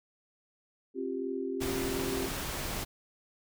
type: chord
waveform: sine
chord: C suspended fourth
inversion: none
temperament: equal with one note detuned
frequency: 267.1 / 349.2 / 392 Hz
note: C4 / F4 / G4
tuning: +36 / 0 / 0 cents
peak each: -36 / -38 / -35 dBFS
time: 0.94-2.3 s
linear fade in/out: 50 ms
type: noise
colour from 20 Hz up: pink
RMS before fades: -36 dBFS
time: 1.6-2.85 s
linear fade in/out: 20 ms
effects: none